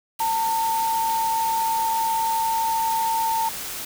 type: tone in noise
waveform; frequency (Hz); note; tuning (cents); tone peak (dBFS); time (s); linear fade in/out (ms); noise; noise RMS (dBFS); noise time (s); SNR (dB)
sine; 900; A5; +39; -20; 0.2-3.49; 5; white; -32; 0.19-3.85; +9
effects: none